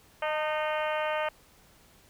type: harmonic tone with a mistuned harmonic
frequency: 307.4 Hz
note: D#4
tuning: 21 cents flat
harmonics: 2 / 3 / 4 / 5 / 6 / 7 / 8 / 9 / 10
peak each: -30 / -34 / -36 / -38 / -40 / -41 / -42 / -43 / -44 dBFS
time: 0.22-1.29 s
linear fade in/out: 5 ms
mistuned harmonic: 3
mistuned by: -30 cents
effects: pink hiss -59 dBFS RMS until 2.09 s